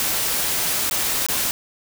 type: noise with dropouts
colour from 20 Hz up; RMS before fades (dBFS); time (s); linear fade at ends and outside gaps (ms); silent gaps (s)
white; -22; 0-1.51; 0; 0.897-0.911 / 1.264-1.286
effects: none